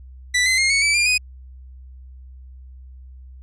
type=tone with pitch steps; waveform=sawtooth; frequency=1975.5 / 2053 / 2134 / 2219 / 2306 / 2397 / 2492 Hz; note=B6 / C7 / C7 / C#7 / D7 / D7 / D#7; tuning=0 / -33 / +34 / +1 / -32 / +35 / +2 cents; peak=-12 dBFS; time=0.34-1.18 s; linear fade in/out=10 ms; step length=120 ms; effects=added 64 Hz sine -38 dBFS peak until 3.42 s + resampled to 22050 Hz